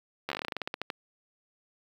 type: slowing click train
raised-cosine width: 0.3 ms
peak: -16 dBFS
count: 17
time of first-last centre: 0.29-0.902 s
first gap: 12 ms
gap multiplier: 1.14
effects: high-pass 200 Hz 12 dB/octave + 8-bit